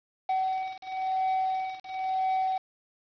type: beating tone pair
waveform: triangle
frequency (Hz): 756 / 756.98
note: F#5 / F#5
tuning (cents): +37 / +39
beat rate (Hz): 0.98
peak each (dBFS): -28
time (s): 0.29-2.58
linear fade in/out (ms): 5
effects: resampled to 11025 Hz + 8-bit